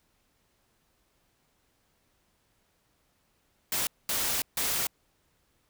white noise bursts at uneven times, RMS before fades -29 dBFS, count 3, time 3.72-3.87 / 4.09-4.42 / 4.57-4.87 s, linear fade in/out 2 ms, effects pink hiss -71 dBFS RMS until 5.69 s

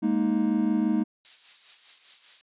triangle chord, Ab suspended second, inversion none, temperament just, 207.7 / 233.6 / 311.5 Hz, Ab3 / Bb3 / Eb4, 0 / +4 / +2 cents, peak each -24 dBFS, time 0.02-1.04 s, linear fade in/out 20 ms
violet noise with tremolo, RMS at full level -34 dBFS, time 1.25-2.41 s, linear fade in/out 0 ms, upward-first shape sine, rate 5 Hz, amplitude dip 55%
effects resampled to 8000 Hz

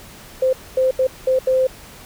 sine tone bursts at uneven times, 519 Hz, C5, 14 cents flat, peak -13 dBFS, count 5, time 0.42-0.53 / 0.77-0.91 / 0.99-1.07 / 1.27-1.39 / 1.47-1.67 s, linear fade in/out 5 ms, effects pink hiss -41 dBFS RMS until 2.05 s

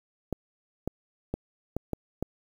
clicks, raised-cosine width 2 ms, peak -16 dBFS, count 6, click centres 0.327 / 0.876 / 1.34 / 1.766 / 1.933 / 2.226 s, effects 8-bit

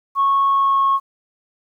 sine tone with pitch glide, 1101 to 1092.8 Hz, C#6 to C#6, -12 to -25 cents, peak -12 dBFS, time 0.15-1 s, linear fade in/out 50 ms, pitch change -13 cents, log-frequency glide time 0.48-0.84 s, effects tanh soft clip ceiling -9 dBFS + 9-bit

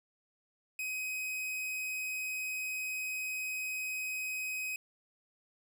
45% pulse tone, 2522 Hz, D#7, 23 cents sharp, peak -35 dBFS, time 0.79-4.76 s, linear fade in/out 2 ms, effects 11-bit

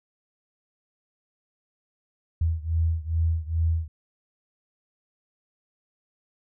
sine beating tone pair, 81 / 83.4 Hz, E2 / E2, -30 / +21 cents, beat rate 2.4 Hz, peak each -24 / -26 dBFS, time 2.41-3.88 s, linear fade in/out 5 ms, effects none

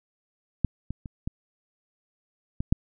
clicks, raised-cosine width 5 ms, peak -9 / -19 / -25 / -17 / -16 / -7 dBFS, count 6, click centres 0.647 / 0.906 / 1.058 / 1.275 / 2.605 / 2.725 s, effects none

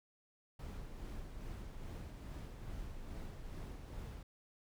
brown noise with tremolo, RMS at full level -45 dBFS, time 0.59-4.23 s, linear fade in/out 5 ms, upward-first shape sine, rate 2.4 Hz, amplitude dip 35%, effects none

